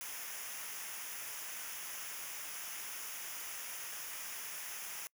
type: noise with comb filter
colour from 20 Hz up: white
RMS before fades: -44 dBFS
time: 0.01-5.07 s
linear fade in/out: 0 ms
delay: 0.24 ms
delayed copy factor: -0.7
effects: noise-tail reverb RT60 0.1 s tail -26 dB re dry